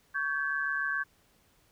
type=tone cluster; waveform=sine; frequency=1123 / 1561 / 1708 Hz; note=C#6 / G6 / G#6; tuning=+22 / -8 / +48 cents; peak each=-37 / -30 / -35 dBFS; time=0.14-1.04 s; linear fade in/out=20 ms; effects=pink hiss -66 dBFS RMS until 1.71 s